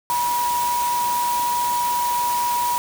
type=tone in noise; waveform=sine; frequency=967 Hz; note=B5; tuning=37 cents flat; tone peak=-19 dBFS; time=0.1-2.78 s; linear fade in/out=0 ms; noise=white; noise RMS=-29 dBFS; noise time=0.1-2.78 s; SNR=+7 dB; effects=none